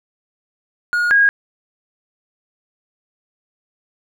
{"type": "tone pair in turn", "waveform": ["triangle", "sine"], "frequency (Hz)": [1437, 1636.3], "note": ["F6", "G#6"], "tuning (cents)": [49, -26], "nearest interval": "major second", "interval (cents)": 225, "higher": "second", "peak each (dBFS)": [-13, -9], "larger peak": "second", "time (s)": [[0.93, 1.11], [1.11, 1.29]], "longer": "neither", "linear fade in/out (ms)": 0, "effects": []}